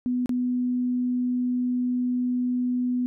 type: tone with dropouts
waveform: sine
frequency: 248.3 Hz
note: B3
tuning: 9 cents sharp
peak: -22 dBFS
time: 0.06-3.06 s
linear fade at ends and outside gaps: 0 ms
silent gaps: 0.259-0.293 s
effects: none